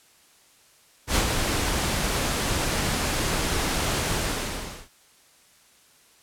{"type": "noise with ADSR envelope", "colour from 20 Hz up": "pink", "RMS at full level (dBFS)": -20, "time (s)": [1.07, 4.89], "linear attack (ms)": 88, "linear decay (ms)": 81, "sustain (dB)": -5, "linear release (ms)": 740, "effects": ["white hiss -57 dBFS RMS until 6.22 s", "low-pass 11000 Hz 12 dB/octave"]}